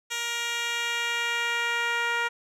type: tone with band-pass filter sweep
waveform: 10% pulse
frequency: 471 Hz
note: A#4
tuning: 18 cents sharp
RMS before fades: -28 dBFS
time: 0.1-2.29 s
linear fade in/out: 20 ms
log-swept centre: 4700 to 1500 Hz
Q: 0.87
effects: none

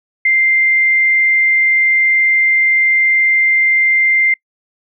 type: tone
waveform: sine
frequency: 2093 Hz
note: C7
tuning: in tune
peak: -9 dBFS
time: 0.25-4.34 s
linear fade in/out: 5 ms
effects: noise-tail reverb RT60 0.1 s tail -26 dB re dry

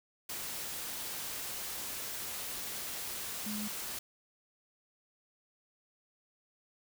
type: tone in noise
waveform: sine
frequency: 211.1 Hz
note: G#3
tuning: 29 cents sharp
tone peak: -37 dBFS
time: 3.46-3.68 s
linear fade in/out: 5 ms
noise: white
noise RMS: -40 dBFS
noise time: 0.29-3.99 s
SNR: 0 dB
effects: none

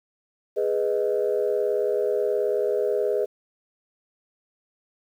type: chord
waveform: sine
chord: G# minor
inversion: none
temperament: equal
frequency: 415.3 / 493.9 / 622.3 Hz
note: G#4 / B4 / D#5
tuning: 0 / 0 / 0 cents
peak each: -23 / -25 / -27 dBFS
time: 0.56-3.26 s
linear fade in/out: 20 ms
effects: tanh soft clip ceiling -13 dBFS + 9-bit

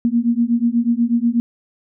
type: beating tone pair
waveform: sine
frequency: 231.5 / 239.7 Hz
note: A#3 / A#3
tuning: -12 / +48 cents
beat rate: 8.2 Hz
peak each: -17 dBFS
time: 0.05-1.4 s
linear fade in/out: 0 ms
effects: none

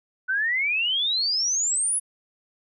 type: exponential sweep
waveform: sine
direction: up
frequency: 1484 to 10548 Hz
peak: -21 dBFS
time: 0.28-2 s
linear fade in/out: 20 ms
effects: none

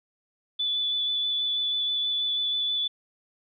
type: tone with vibrato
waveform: sine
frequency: 3471 Hz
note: A7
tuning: 24 cents flat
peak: -24 dBFS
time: 0.59-2.88 s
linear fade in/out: 10 ms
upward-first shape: sine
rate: 6.2 Hz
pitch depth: 11 cents each way
effects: none

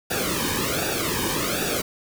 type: noise with flanger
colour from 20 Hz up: pink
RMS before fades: -25 dBFS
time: 0.1-1.82 s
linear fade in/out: 10 ms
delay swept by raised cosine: 0.95 to 1.5 ms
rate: 1.3 Hz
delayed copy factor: -0.85
effects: none

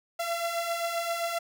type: beating tone pair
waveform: sawtooth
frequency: 673 / 680.6 Hz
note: E5 / F5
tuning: +36 / -45 cents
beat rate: 7.6 Hz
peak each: -31 / -26 dBFS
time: 0.19-1.39 s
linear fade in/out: 10 ms
effects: none

